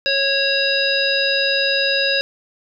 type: harmonic tone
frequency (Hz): 550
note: C#5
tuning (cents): -14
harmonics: 1 / 3 / 5 / 7 / 9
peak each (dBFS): -22 / -22 / -22 / -22 / -22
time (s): 0.06-2.21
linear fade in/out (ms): 0
effects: none